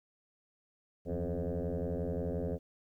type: tone with frequency modulation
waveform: sine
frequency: 177.1 Hz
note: F3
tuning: 24 cents sharp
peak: -31 dBFS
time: 1.05-2.59 s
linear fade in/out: 50 ms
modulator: 85.7 Hz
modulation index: 4.7
effects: tanh soft clip ceiling -28 dBFS + 12-bit